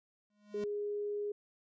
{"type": "tone with exponential growth", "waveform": "square", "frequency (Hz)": 207.7, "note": "G#3", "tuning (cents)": 0, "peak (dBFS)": -39, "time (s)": [0.3, 0.64], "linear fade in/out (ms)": 2, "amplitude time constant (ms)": 72}
{"type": "tone", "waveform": "sine", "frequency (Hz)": 412.9, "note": "G#4", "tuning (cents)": -10, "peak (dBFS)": -34, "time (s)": [0.54, 1.32], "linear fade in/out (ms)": 5}
{"effects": ["resampled to 16000 Hz"]}